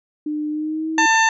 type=tone with pitch glide; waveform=sine; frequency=301.4 to 319.3 Hz; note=D4 to D#4; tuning=+45 to +45 cents; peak=-21 dBFS; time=0.26-1.06 s; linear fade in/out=5 ms; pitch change=+100 cents; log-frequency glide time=0.49-0.9 s
type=harmonic tone; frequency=894 Hz; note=A5; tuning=27 cents sharp; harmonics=1 / 2 / 3 / 4 / 5 / 7 / 8; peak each=-16 / -16 / -24 / -29 / -31 / -26 / -36 dBFS; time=0.98-1.29 s; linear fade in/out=2 ms
effects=none